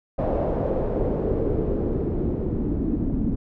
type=noise with low-pass filter sweep; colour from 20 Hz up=pink; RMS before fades=-24 dBFS; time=0.18-3.36 s; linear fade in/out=10 ms; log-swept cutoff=620 to 250 Hz; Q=2.6; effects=none